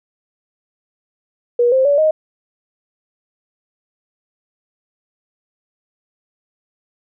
sine tone with pitch steps, 481 / 524.5 / 572 / 623.8 Hz, B4 / C5 / D5 / D#5, -46 / +4 / -46 / +4 cents, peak -10 dBFS, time 1.59-2.11 s, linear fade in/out 5 ms, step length 130 ms, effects none

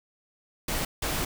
pink noise bursts at uneven times, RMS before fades -29 dBFS, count 2, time 0.68-0.85 / 1.02-1.25 s, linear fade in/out 5 ms, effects none

